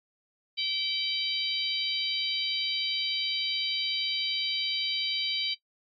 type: harmonic tone with a mistuned harmonic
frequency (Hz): 770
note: G5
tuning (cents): -31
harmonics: 3 / 4 / 5 / 6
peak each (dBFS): -36 / -31 / -32 / -34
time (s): 0.57-5.55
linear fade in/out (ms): 20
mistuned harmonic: 6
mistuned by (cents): +21
effects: noise-tail reverb RT60 0.1 s tail -17 dB re dry + AAC 32 kbps